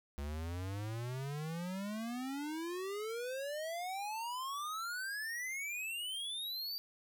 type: exponential sweep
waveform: square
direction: up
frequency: 69.6 to 4699 Hz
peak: -39 dBFS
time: 0.18-6.78 s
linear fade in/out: 0 ms
effects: none